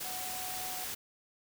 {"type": "tone in noise", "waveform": "sine", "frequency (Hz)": 740, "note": "F#5", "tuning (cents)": 0, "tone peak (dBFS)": -43, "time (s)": [0.04, 0.85], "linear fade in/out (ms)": 10, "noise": "white", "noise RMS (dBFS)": -39, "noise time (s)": [0, 0.95], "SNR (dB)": -7, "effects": []}